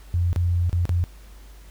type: tone with dropouts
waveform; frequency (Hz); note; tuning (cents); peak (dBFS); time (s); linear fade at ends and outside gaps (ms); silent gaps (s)
sine; 87.31; F2; 0; -18; 0.14-1.04; 0; 0.33-0.361 / 0.695-0.729 / 0.854-0.893
effects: added 50 Hz sine -42 dBFS peak until 1.7 s + pink hiss -53 dBFS RMS until 1.7 s